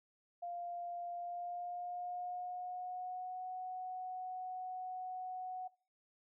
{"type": "tone with pitch glide", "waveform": "sine", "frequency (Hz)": [698.5, 739.2], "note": ["F5", "F#5"], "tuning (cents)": [0, -2], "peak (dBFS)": -40, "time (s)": [0.42, 5.68], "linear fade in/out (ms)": 10, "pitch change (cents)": 98, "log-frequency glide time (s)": [1.13, 3.48], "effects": ["noise-tail reverb RT60 0.4 s tail -21 dB re dry"]}